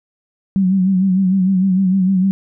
sine tone with vibrato, 188.8 Hz, F#3, 35 cents sharp, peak -11 dBFS, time 0.56-2.31 s, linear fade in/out 0 ms, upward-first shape sine, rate 6.6 Hz, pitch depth 62 cents each way, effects none

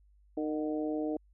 harmonic tone with a mistuned harmonic, 153.6 Hz, D#3, 22 cents flat, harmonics 2 / 3 / 4 / 5, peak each -32 / -37 / -39 / -44 dBFS, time 0.37-1.17 s, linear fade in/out 5 ms, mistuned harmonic 5, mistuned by -57 cents, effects added 50 Hz sine -60 dBFS peak until 1.33 s

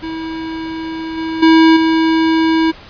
square tone with level steps, 323.2 Hz, E4, 34 cents flat, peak -22 / -19 / -6 / -11 dBFS, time 0.02-2.72 s, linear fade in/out 20 ms, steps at 1.17 / 1.42 / 1.76 s, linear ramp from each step 10 ms, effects pink hiss -37 dBFS RMS until 2.89 s + resampled to 11025 Hz

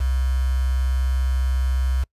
sine tone with quantisation, 64.7 Hz, C2, 19 cents flat, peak -18 dBFS, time 0-2.04 s, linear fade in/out 10 ms, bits 6, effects noise-tail reverb RT60 0.1 s tail -25 dB re dry + resampled to 32000 Hz

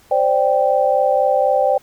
sine chord, C suspended second, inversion none, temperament equal, 523.3 / 587.3 / 784 Hz, C5 / D5 / G5, 0 / 0 / 0 cents, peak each -17 dBFS, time 0.11-1.78 s, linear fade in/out 5 ms, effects pink hiss -51 dBFS RMS until 1.82 s

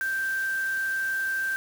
sine tone in noise, 1568 Hz, G6, in tune, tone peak -25 dBFS, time 0.01-1.56 s, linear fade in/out 0 ms, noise white, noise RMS -43 dBFS, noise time 0.01-1.56 s, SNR +15 dB, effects none

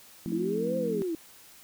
sine chord, F major seventh, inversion none, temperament just, 174.61 / 218.3 / 261.9 / 327.4 Hz, F3 / A3 / C4 / E4, 0 / -13 / +2 / -12 cents, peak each -35 / -34 / -38 / -37 dBFS, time 0.26-1.02 s, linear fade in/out 0 ms
sine linear two-way sweep, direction up then down, 312.6 to 528 to 312.6 Hz, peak -28 dBFS, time 0.32-1.15 s, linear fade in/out 2 ms, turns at 0.77 s
effects white hiss -53 dBFS RMS until 1.63 s

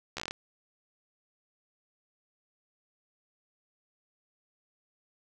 slowing click train, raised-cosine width 0.2 ms, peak -18 dBFS, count 8, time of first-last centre 0.17-0.309 s, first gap 13 ms, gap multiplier 1.14, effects none

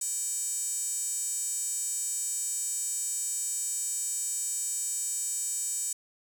square tone with high-pass filter, 340 Hz, F4, 46 cents flat, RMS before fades -32 dBFS, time 0.01-5.93 s, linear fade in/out 5 ms, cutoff 7700 Hz, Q 7.1, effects none

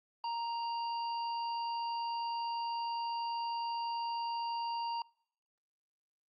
harmonic tone, 932.3 Hz, A#5, in tune, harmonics 1 / 3 / 5, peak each -34 / -48 / -47 dBFS, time 0.24-5.02 s, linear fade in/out 2 ms, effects noise-tail reverb RT60 0.7 s tail -26 dB re dry + Opus 32 kbps

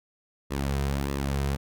sawtooth tone with flanger, 69.3 Hz, C#2, in tune, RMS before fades -28 dBFS, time 0.5-1.57 s, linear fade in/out 20 ms, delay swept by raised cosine 1.3 to 3.6 ms, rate 1.6 Hz, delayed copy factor -0.6, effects none

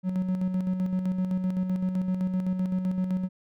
triangle tone with tremolo, 185 Hz, F#3, in tune, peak -21 dBFS, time 0.03-3.29 s, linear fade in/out 50 ms, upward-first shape square, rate 7.8 Hz, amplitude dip 45%, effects none

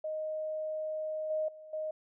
sine tone with level steps, 622.3 Hz, D#5, in tune, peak -33 / -29 / -47 / -33 dBFS, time 0.04-1.91 s, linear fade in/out 5 ms, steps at 1.3 / 1.48 / 1.73 s, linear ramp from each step 5 ms, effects none

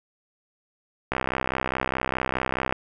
click train, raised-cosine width 0.5 ms, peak -9 dBFS, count 105, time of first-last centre 1.12-2.725 s, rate 64.8 Hz, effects none

